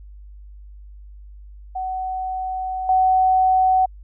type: tone with level steps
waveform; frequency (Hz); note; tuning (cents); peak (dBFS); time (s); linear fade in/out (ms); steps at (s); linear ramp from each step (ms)
sine; 750; F#5; +23; -23 / -13; 1.75-3.86; 10; 2.89; 2
effects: added 50 Hz sine -38 dBFS peak until 4.03 s